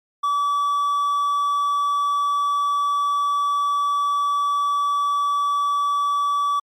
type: tone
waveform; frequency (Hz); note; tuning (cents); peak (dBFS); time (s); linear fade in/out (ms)
triangle; 1149; D6; -38; -16; 0.23-6.6; 10
effects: MP3 96 kbps